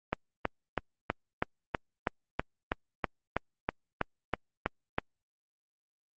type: click train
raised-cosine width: 0.5 ms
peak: -12 dBFS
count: 16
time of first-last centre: 0.13-4.984 s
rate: 3.09 Hz
effects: Opus 32 kbps